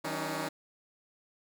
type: tone cluster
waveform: 10% pulse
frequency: 159.4 / 190.2 / 280.3 / 307.6 Hz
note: D#3 / F#3 / C#4 / D#4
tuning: +42 / +48 / +19 / -20 cents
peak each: -30 / -35 / -29 / -30 dBFS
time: 0.04-0.49 s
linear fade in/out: 10 ms
effects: none